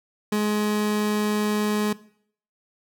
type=tone; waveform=30% pulse; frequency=210.3 Hz; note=G#3; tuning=22 cents sharp; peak=-18 dBFS; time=0.32-1.93 s; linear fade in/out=5 ms; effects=noise-tail reverb RT60 0.6 s tail -19 dB re dry